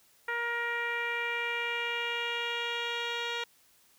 10% pulse tone with low-pass filter sweep, 472 Hz, A#4, 22 cents sharp, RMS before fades -33 dBFS, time 0.28-3.44 s, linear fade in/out 5 ms, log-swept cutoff 1800 to 4000 Hz, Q 2.7, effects white hiss -64 dBFS RMS until 3.98 s

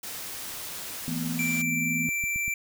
white noise, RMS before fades -37 dBFS, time 0.03-1.62 s, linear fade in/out 5 ms
sine chord, E suspended fourth, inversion none, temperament equal with one note detuned, 164.81 / 225.4 / 246.9 Hz, E3 / A3 / B3, 0 / +42 / 0 cents, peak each -32 / -36 / -31 dBFS, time 1.08-2.09 s, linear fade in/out 0 ms
square tone, 2344 Hz, D7, 4 cents flat, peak -27 dBFS, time 1.39-2.54 s, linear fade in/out 2 ms
clicks, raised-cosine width 5 ms, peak -28 dBFS, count 3, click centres 2.239 / 2.36 / 2.48 s
effects none

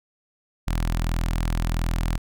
sawtooth tone with notch filter, 41.44 Hz, E1, 10 cents sharp, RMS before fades -24 dBFS, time 0.67-2.18 s, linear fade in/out 10 ms, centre 440 Hz, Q 1.2, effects none

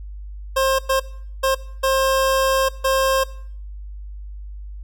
25% pulse tone bursts at uneven times, 532 Hz, C5, 29 cents sharp, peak -12 dBFS, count 5, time 0.56-0.79 / 0.89-1 / 1.43-1.55 / 1.83-2.69 / 2.84-3.24 s, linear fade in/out 10 ms, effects noise-tail reverb RT60 0.6 s tail -20 dB re dry + added 50 Hz sine -31 dBFS peak until 4.83 s

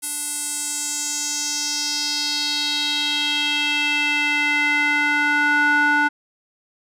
square tone with band-pass filter sweep, 293.7 Hz, D4, in tune, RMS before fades -21 dBFS, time 0.02-6.09 s, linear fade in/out 20 ms, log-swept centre 10000 to 1300 Hz, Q 3.4, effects none

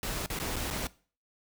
pink noise with dropouts, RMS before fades -34 dBFS, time 0.03-0.87 s, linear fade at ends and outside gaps 1 ms, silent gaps 0.261-0.301 / 0.389-0.399 / 0.559-0.564 / 0.703-0.709 s, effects noise-tail reverb RT60 0.4 s tail -20 dB re dry

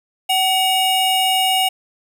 square tone pair together, 754 / 2862 Hz, F#5 / F7, +32 / +42 cents, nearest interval octave + major seventh, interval 2310 cents, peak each -18 dBFS, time 0.29-1.69 s, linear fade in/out 10 ms, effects 9-bit

